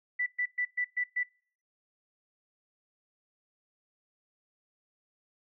sine tone bursts, 1975.5 Hz, B6, in tune, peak -27 dBFS, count 6, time 0.19-1.234 s, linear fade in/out 10 ms, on 74 ms, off 120 ms, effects noise-tail reverb RT60 0.5 s tail -25 dB re dry

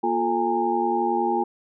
sine tone cluster, 237.9 / 353.2 / 441.5 / 818 / 909 Hz, A#3 / F4 / A4 / G#5 / A#5, +35 / +20 / +6 / -26 / -44 cents, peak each -29 / -25 / -32 / -23 / -30 dBFS, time 0.03-1.44 s, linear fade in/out 10 ms, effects none

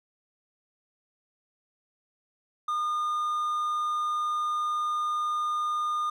triangle tone, 1217 Hz, D#6, 39 cents flat, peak -24 dBFS, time 2.68-6.1 s, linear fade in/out 5 ms, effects none

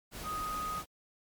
sine tone in noise, 1248 Hz, D#6, 5 cents sharp, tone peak -34 dBFS, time 0.23-0.83 s, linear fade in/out 50 ms, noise pink, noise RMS -43 dBFS, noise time 0.11-0.86 s, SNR +6 dB, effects MP3 96 kbps

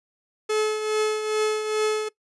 45% pulse tone with tremolo, 430 Hz, A4, 40 cents flat, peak -19 dBFS, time 0.49-2.09 s, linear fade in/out 10 ms, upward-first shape triangle, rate 2.4 Hz, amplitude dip 60%, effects noise-tail reverb RT60 0.1 s tail -20 dB re dry + resampled to 24000 Hz

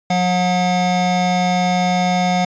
square tone pair together, 180.6 / 724.2 Hz, F#3 / F#5, -42 / -37 cents, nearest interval 2 octaves, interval 2405 cents, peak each -18 dBFS, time 0.1-2.45 s, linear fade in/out 5 ms, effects resampled to 16000 Hz

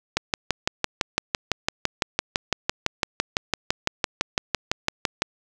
click train, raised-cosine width 0.2 ms, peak -3 dBFS, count 31, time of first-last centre 0.17-5.221 s, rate 5.94 Hz, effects none

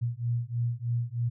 sine beating tone pair, 117.4 / 120.6 Hz, A#2 / B2, +13 / -41 cents, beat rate 3.2 Hz, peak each -30 dBFS, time 0.01-1.3 s, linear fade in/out 20 ms, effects none

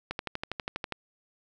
click train, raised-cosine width 0.3 ms, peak -16 dBFS, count 11, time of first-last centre 0.11-0.923 s, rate 12.3 Hz, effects none

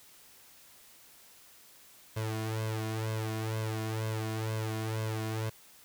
sawtooth tone with flanger, 110 Hz, A2, in tune, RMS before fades -34 dBFS, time 2.16-5.5 s, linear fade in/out 10 ms, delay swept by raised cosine 1.9 to 2.86 ms, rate 2.1 Hz, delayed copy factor +1, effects white hiss -57 dBFS RMS until 5.84 s

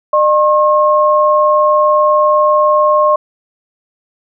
sine tone pair together, 604.4 / 1077 Hz, D5 / C6, +50 / +50 cents, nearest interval minor seventh, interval 1000 cents, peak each -10 dBFS, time 0.13-3.16 s, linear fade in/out 5 ms, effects none

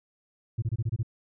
sine tone bursts, 112.6 Hz, A2, 40 cents sharp, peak -22 dBFS, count 7, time 0.58-1.031 s, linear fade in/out 10 ms, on 43 ms, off 25 ms, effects tanh soft clip ceiling -23 dBFS

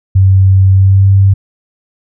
sine tone with pitch glide, 95.6 to 97.61 Hz, G2 to G2, -43 to -7 cents, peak -3 dBFS, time 0.15-1.34 s, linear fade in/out 10 ms, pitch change +36 cents, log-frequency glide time 0.73-1.07 s, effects none

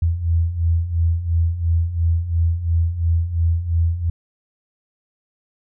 sine beating tone pair, 81.7 / 84.6 Hz, E2 / E2, -15 / +45 cents, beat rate 2.9 Hz, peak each -22 / -17 dBFS, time 0.02-4.1 s, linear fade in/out 5 ms, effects none

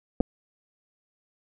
clicks, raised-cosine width 2 ms, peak -10 dBFS, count 2, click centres 0.204 / 0.208 s, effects none

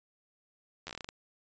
slowing click train, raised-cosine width 0.2 ms, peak -23 dBFS, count 10, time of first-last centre 0.87-1.089 s, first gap 11 ms, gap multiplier 1.19, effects resampled to 16000 Hz

